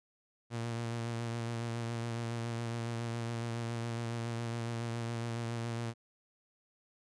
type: tone with vibrato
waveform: sawtooth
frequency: 116.54 Hz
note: A#2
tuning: in tune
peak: -31 dBFS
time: 0.5-5.94 s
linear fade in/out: 50 ms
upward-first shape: sine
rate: 7.2 Hz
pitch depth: 27 cents each way
effects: resampled to 22050 Hz